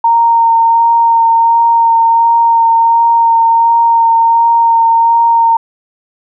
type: tone with vibrato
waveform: sine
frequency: 922 Hz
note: A#5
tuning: 19 cents flat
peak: -5 dBFS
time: 0.04-5.57 s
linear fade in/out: 5 ms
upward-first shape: sine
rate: 1.4 Hz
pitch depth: 13 cents each way
effects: none